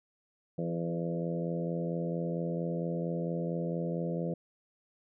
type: harmonic tone with a mistuned harmonic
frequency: 84.4 Hz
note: E2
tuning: 41 cents sharp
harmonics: 2 / 3 / 4 / 5 / 6 / 7 / 8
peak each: -33 / -43 / -40 / -42 / -38 / -42 / -47 dBFS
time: 0.58-4.34 s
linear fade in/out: 5 ms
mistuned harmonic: 5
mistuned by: +18 cents
effects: none